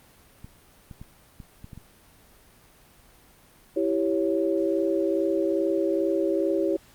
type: clicks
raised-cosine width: 5 ms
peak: -28 dBFS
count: 7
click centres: 0.445 / 0.912 / 1.015 / 1.402 / 1.644 / 1.732 / 1.776 s
type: chord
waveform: sine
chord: C# diminished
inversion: first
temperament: equal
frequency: 329.6 / 392 / 554.4 Hz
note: E4 / G4 / C#5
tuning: 0 / 0 / 0 cents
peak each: -25 / -26 / -27 dBFS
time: 3.76-6.77 s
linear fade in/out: 10 ms
effects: pink hiss -55 dBFS RMS until 6.94 s + Opus 32 kbps